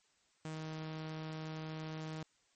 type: tone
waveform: sawtooth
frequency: 157.4 Hz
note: D#3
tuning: 20 cents sharp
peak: -37 dBFS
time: 0.45-2.23 s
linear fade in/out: 2 ms
effects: white hiss -73 dBFS RMS until 2.55 s + MP3 32 kbps